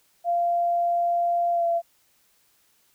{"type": "tone with pitch glide", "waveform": "sine", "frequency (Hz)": [692, 680.5], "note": ["F5", "F5"], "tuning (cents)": [-16, -45], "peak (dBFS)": -20, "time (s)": [0.24, 1.82], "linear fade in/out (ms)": 50, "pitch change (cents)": -29, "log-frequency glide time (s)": [1.52, 1.65], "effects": ["white hiss -64 dBFS RMS until 2.94 s"]}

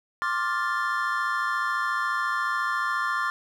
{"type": "chord", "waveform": "triangle", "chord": "D minor seventh", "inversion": "third", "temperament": "equal with one note detuned", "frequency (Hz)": [1060.5, 1174.7, 1396.9, 1760], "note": ["C6", "D6", "F6", "A6"], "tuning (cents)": [23, 0, 0, 0], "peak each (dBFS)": -28, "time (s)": [0.22, 3.3], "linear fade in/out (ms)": 0, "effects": []}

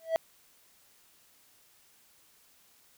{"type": "tone with exponential growth", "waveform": "triangle", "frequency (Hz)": 652, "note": "E5", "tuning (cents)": -19, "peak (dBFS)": -18, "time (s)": [0, 0.16], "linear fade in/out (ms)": 0, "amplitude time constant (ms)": 34, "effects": ["white hiss -63 dBFS RMS until 2.97 s"]}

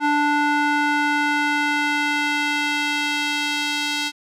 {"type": "tone with band-pass filter sweep", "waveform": "square", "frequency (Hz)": 293.7, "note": "D4", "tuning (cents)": 0, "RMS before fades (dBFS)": -21, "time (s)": [0, 4.12], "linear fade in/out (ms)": 50, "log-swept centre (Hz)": [1100, 3700], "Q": 1.2, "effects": []}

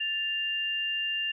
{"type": "tone pair together", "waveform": "sine", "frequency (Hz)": [1760, 2794], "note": ["A6", "F7"], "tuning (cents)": [0, 0], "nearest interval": "minor sixth", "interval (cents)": 800, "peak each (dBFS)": [-36, -28], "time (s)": [0, 1.32], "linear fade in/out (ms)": 10, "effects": []}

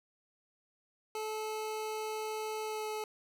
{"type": "tone with pitch glide", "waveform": "25% pulse", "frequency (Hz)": [433.4, 429.9], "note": ["A4", "A4"], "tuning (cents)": [-26, -40], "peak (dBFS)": -32, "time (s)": [1.15, 3.04], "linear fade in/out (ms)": 2, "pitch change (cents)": -14, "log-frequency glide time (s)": [2.63, 2.88], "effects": []}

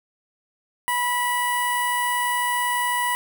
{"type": "tone with notch filter", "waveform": "15% pulse", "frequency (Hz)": 978, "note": "B5", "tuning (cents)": -17, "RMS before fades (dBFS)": -23, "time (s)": [0.88, 3.15], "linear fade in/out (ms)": 0, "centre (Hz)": 4200, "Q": 0.51, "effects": []}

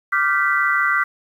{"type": "chord", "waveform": "sine", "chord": "G dominant seventh", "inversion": "second", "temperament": "equal with one note detuned", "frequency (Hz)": [1174.7, 1396.9, 1542.8, 1975.5], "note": ["D6", "F6", "G6", "B6"], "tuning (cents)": [0, 0, -28, 0], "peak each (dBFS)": -21, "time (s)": [0.12, 1.04], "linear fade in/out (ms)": 10, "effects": ["8-bit"]}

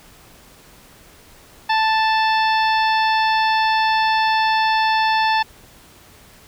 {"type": "harmonic tone", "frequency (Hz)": 880, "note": "A5", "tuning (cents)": 0, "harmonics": [1, 2, 3, 4, 5, 6], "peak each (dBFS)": [-16, -22, -26, -28, -30, -32], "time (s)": [1.69, 5.43], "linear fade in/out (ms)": 10, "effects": ["pink hiss -47 dBFS RMS until 6.47 s"]}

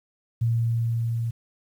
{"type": "tone with level ramp", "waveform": "sine", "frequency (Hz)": 115.8, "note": "A#2", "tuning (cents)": -11, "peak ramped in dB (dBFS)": [-19, -24], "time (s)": [0.41, 1.31], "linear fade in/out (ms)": 10, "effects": ["9-bit"]}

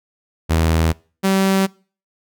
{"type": "tone pair in turn", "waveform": "sawtooth", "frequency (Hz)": [81, 192.65], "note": ["E2", "G3"], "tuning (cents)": [-30, -30], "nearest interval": "octave + minor third", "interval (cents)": 1500, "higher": "second", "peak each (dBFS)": -10, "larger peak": "neither", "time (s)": [[0.49, 0.93], [1.23, 1.67]], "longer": "neither", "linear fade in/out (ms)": 20, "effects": ["noise-tail reverb RT60 0.4 s tail -24 dB re dry"]}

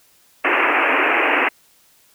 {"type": "band-pass noise", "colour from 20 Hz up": "white", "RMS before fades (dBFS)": -17, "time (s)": [0.44, 1.49], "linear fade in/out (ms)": 10, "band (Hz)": [260, 2700], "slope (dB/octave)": 96, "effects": ["white hiss -55 dBFS RMS until 2.14 s"]}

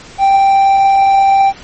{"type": "tone", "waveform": "triangle", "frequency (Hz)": 784, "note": "G5", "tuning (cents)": 0, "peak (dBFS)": -4, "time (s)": [0.18, 1.53], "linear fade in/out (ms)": 50, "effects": ["pink hiss -35 dBFS RMS until 1.63 s", "MP3 32 kbps"]}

